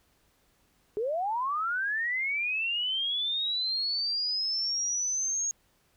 sine linear sweep, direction up, 401.7 to 6620 Hz, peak -27 dBFS, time 0.97-5.51 s, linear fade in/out 0 ms, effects pink hiss -68 dBFS RMS until 5.96 s

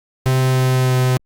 45% pulse tone with pitch glide, 130.1 to 127.79 Hz, C3 to C3, -9 to -40 cents, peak -13 dBFS, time 0.26-1.17 s, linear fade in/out 0 ms, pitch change -31 cents, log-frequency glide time 0.4-0.98 s, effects Opus 48 kbps

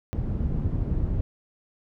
white low-pass noise, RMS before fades -26 dBFS, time 0.13-1.21 s, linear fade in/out 0 ms, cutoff 110 Hz, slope 12 dB/octave, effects none

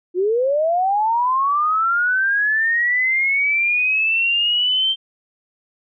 sine linear sweep, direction up, 344.6 to 3150 Hz, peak -15 dBFS, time 0.14-4.96 s, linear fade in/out 50 ms, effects none

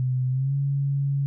sine tone with pitch glide, 127.9 to 139.48 Hz, C3 to C#3, -39 to +11 cents, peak -21 dBFS, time 0-1.26 s, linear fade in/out 0 ms, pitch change +150 cents, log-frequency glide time 0.3-0.54 s, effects none

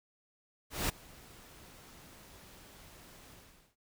pink noise with ADSR envelope, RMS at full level -31 dBFS, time 0.7-3.76 s, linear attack 190 ms, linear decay 13 ms, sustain -24 dB, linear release 450 ms, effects none

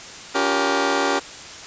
15% pulse chord, G half-diminished seventh, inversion second, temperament just, 282.2 / 352.8 / 392 / 470.4 Hz, Db4 / F4 / G4 / Bb4, +31 / +18 / 0 / +16 cents, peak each -17 / -22 / -16 / -19 dBFS, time 0.34-1.2 s, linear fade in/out 20 ms, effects white hiss -37 dBFS RMS until 1.66 s + resampled to 16000 Hz

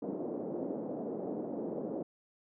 pink band-pass noise, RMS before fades -38 dBFS, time 0.02-2.03 s, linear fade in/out 5 ms, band 220 to 580 Hz, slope 24 dB/octave, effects none

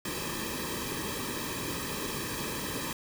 pink noise with comb filter, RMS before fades -35 dBFS, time 0.05-2.93 s, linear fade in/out 2 ms, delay 1.4 ms, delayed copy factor -0.85, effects none

